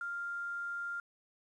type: tone with quantisation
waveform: sine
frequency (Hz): 1396.9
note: F6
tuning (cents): 0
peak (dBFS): -36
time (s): 0.01-1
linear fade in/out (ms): 2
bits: 10
effects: resampled to 22050 Hz